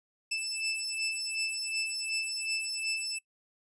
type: beating tone pair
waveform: 20% pulse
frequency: 2637 / 2639.7 Hz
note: E7 / E7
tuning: 0 / +2 cents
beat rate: 2.7 Hz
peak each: -30 dBFS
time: 0.31-3.19 s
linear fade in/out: 10 ms
effects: noise-tail reverb RT60 0.1 s tail -23 dB re dry + resampled to 24000 Hz